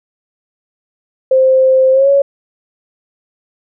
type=tone with pitch glide; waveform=sine; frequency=523.3 to 557.6 Hz; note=C5 to C#5; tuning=0 to +10 cents; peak=-6 dBFS; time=1.31-2.22 s; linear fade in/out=5 ms; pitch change=+110 cents; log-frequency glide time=1.92-2.09 s; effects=none